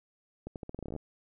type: accelerating click train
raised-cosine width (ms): 2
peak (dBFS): -26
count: 14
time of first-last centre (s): 0.47-0.963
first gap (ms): 88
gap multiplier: 0.84
effects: none